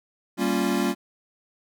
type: chord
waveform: square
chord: G half-diminished seventh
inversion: none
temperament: equal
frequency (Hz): 196 / 233.1 / 277.2 / 349.2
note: G3 / Bb3 / Db4 / F4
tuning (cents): 0 / 0 / 0 / 0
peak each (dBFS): -28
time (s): 0.37-0.95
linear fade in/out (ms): 50
effects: none